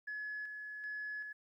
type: tone with tremolo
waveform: sine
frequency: 1700 Hz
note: G#6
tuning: 40 cents sharp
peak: -38 dBFS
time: 0.07-1.33 s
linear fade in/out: 10 ms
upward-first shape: square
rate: 1.3 Hz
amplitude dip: 40%
effects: tanh soft clip ceiling -35 dBFS + 13-bit